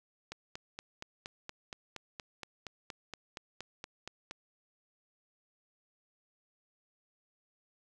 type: click train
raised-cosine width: 0.2 ms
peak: -24 dBFS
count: 18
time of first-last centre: 0.32-4.311 s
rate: 4.26 Hz
effects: none